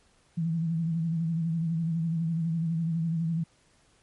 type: tone with vibrato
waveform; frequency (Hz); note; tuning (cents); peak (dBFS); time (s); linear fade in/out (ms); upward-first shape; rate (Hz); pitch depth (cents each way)
sine; 164.6; E3; -2; -25; 0.37-3.44; 10; sine; 12; 56
effects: pink hiss -64 dBFS RMS until 4.02 s + MP3 48 kbps

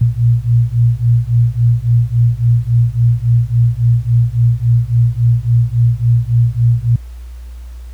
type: beating tone pair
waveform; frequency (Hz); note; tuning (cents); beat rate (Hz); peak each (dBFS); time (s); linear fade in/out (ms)
sine; 116.54 / 120.14; A#2 / B2; 0 / -47; 3.6; -12; 0.01-6.96; 5
effects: added 60 Hz sine -27 dBFS peak until 7.93 s + pink hiss -49 dBFS RMS until 7.93 s

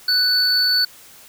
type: tone pair together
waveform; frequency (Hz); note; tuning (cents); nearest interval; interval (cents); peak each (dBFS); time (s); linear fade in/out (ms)
triangle; 1492 / 4471; F#6 / C#8; +14 / +14; octave + perfect fifth; 1900; -21 / -14; 0.08-0.85; 5
effects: white hiss -45 dBFS RMS until 1.28 s

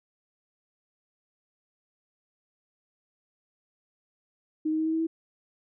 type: tone with pitch steps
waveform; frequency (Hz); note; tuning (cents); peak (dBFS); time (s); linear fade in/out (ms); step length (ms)
sine; 311.1 / 314 / 316.9 / 319.8 / 322.8 / 325.8; D#4 / D#4 / D#4 / D#4 / E4 / E4; 0 / +16 / +32 / +48 / -36 / -20; -24; 4.65-5.07; 10; 70
effects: none

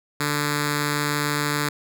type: tone with notch filter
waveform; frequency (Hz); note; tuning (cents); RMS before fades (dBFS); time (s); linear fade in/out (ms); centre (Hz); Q
5% pulse; 146.83; D3; 0; -24; 0.2-1.69; 5; 680; 0.96
effects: none

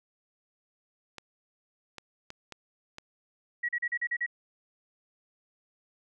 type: clicks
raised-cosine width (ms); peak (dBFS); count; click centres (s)
0.2; -24; 5; 1.183 / 1.983 / 2.304 / 2.523 / 2.984
type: tone bursts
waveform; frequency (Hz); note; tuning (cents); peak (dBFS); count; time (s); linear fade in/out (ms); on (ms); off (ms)
sine; 1918; A#6; +49; -27; 7; 3.63-4.264; 10; 58; 38
effects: none

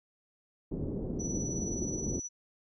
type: low-pass noise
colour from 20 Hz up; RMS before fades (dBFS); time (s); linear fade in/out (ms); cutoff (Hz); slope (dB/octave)
white; -35; 0.71-2.2; 10; 370; 24
type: tone with tremolo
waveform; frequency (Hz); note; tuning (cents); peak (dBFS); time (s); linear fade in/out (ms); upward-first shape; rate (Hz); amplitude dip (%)
sine; 5920; F#8; 0; -35; 1.19-2.29; 20; sine; 19; 50
effects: none

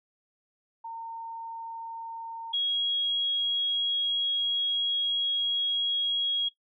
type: tone pair in turn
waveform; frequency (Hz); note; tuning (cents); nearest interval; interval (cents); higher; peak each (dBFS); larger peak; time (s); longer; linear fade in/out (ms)
sine; 913 / 3301; A#5 / G#7; -36 / -11; octave + minor seventh; 2225; second; -35 / -24; second; 0.84-2.53 / 2.53-6.49; second; 10
effects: noise-tail reverb RT60 0.1 s tail -17 dB re dry

